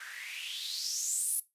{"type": "noise with band-pass filter sweep", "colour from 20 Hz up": "blue", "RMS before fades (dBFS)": -36, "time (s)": [0, 1.4], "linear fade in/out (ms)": 5, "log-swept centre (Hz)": [1500, 11000], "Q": 6.3, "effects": ["noise-tail reverb RT60 0.2 s tail -17 dB re dry", "resampled to 32000 Hz"]}